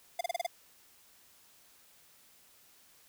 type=tone bursts; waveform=square; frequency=698.5 Hz; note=F5; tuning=in tune; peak=-30 dBFS; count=6; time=0.19-0.465 s; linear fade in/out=5 ms; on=20 ms; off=31 ms; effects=white hiss -62 dBFS RMS until 3.08 s